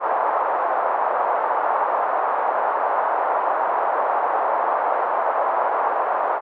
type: band-pass noise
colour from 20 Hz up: pink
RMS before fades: -21 dBFS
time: 0-6.41 s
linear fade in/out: 50 ms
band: 640 to 1100 Hz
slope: 24 dB/octave
effects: none